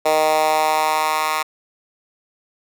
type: tone with high-pass filter sweep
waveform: 10% pulse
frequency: 155.56 Hz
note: D#3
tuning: in tune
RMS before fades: -18 dBFS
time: 0.05-1.43 s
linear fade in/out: 10 ms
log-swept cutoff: 580 to 1200 Hz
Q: 2.3
effects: none